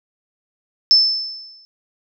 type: tone with exponential decay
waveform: sine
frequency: 5274 Hz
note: E8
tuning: in tune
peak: -6 dBFS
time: 0.91-1.65 s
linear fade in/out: 0 ms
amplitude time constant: 160 ms
effects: none